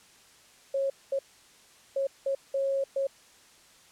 sine tone bursts at uneven times, 546 Hz, C#5, 26 cents flat, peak -25 dBFS, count 6, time 0.74-0.9 / 1.12-1.19 / 1.96-2.07 / 2.26-2.35 / 2.54-2.84 / 2.96-3.07 s, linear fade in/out 5 ms, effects white hiss -57 dBFS RMS until 3.91 s + low-pass 9000 Hz 12 dB/octave

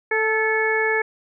harmonic tone with a mistuned harmonic, 440 Hz, A4, in tune, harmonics 1 / 2 / 3 / 4 / 5, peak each -22 / -27 / -33 / -22 / -25 dBFS, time 0.11-1.02 s, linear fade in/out 5 ms, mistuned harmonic 4, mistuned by -29 cents, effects none

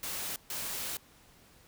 white noise bursts at uneven times, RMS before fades -37 dBFS, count 2, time 0.03-0.36 / 0.5-0.97 s, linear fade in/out 2 ms, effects pink hiss -60 dBFS RMS until 1.67 s

